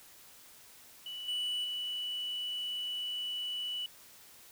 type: tone with level steps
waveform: sine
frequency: 2960 Hz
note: F#7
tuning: in tune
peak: -39 / -29 / -33 dBFS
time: 1.06-3.86 s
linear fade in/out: 2 ms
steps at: 1.28 / 1.64 s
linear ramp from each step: 5 ms
effects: tanh soft clip ceiling -31 dBFS + white hiss -56 dBFS RMS until 4.51 s